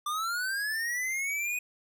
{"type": "linear sweep", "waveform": "square", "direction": "up", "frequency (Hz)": [1174.7, 2500], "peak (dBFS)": -30, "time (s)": [0.06, 1.59], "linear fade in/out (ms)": 5, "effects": []}